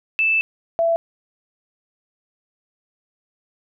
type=tone pair in turn; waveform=sine; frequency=2637 / 667.9 Hz; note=E7 / E5; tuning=0 / +23 cents; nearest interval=2 octaves; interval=2377 cents; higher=first; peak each=-15 dBFS; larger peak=neither; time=0.19-0.41 / 0.79-0.96 s; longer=first; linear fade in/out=0 ms; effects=none